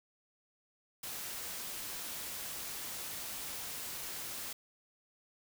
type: noise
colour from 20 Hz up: white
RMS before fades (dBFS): -42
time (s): 1.03-4.53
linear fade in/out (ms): 5
effects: none